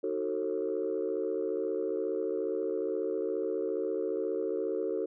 sine chord, D# diminished seventh, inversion none, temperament just, 311.1 / 373.4 / 448 / 537.6 Hz, D#4 / F#4 / A4 / C5, 0 / +16 / +31 / +47 cents, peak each -37 / -33 / -32 / -37 dBFS, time 0.03-5.06 s, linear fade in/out 10 ms, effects tanh soft clip ceiling -22 dBFS

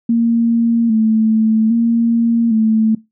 sine tone with vibrato, 225.9 Hz, A3, 46 cents sharp, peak -10 dBFS, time 0.09-2.95 s, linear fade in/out 5 ms, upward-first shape square, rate 0.62 Hz, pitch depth 45 cents each way, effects noise-tail reverb RT60 0.2 s tail -20 dB re dry

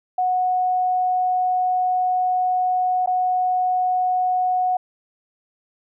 sine tone with dropouts, 734 Hz, F#5, 14 cents flat, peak -17 dBFS, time 0.18-4.77 s, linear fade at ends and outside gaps 5 ms, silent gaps 3.061-3.073 s, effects none

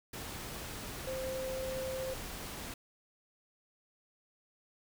sine tone in noise, 523.3 Hz, C5, in tune, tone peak -36 dBFS, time 1.07-2.14 s, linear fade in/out 5 ms, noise pink, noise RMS -43 dBFS, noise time 0.13-2.74 s, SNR +4 dB, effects none

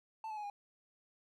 triangle tone with pitch steps, 884 / 860.3 / 837.3 / 814.9 Hz, A5 / A5 / G#5 / G#5, +8 / -39 / +14 / -33 cents, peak -38 dBFS, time 0.24-0.5 s, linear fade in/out 2 ms, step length 65 ms, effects none

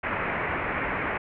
white low-pass noise, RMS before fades -29 dBFS, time 0.03-1.18 s, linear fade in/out 10 ms, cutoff 2300 Hz, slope 48 dB/octave, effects none

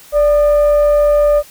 sine tone with frequency modulation, 587.3 Hz, D5, in tune, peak -7 dBFS, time 0.12-1.43 s, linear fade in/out 50 ms, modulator 631 Hz, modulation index 0.31, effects tanh soft clip ceiling -4 dBFS + white hiss -41 dBFS RMS until 1.5 s

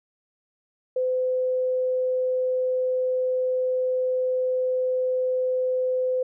sine tone, 510 Hz, C5, 44 cents flat, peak -21 dBFS, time 0.96-6.23 s, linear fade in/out 5 ms, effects none

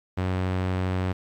sawtooth tone, 92.5 Hz, F#2, in tune, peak -20 dBFS, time 0.17-1.13 s, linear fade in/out 10 ms, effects low-pass 3000 Hz 12 dB/octave + 10-bit

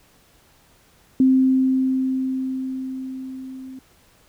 sine tone with level ramp, 261.6 Hz, C4, in tune, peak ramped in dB -11 to -34 dBFS, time 1.2-3.79 s, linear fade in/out 2 ms, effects pink hiss -56 dBFS RMS until 4.28 s

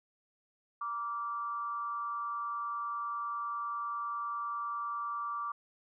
sine tone with amplitude modulation, 1165 Hz, D6, 14 cents flat, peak -31 dBFS, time 0.81-5.52 s, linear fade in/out 5 ms, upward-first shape sine, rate 220 Hz, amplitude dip 60%, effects none

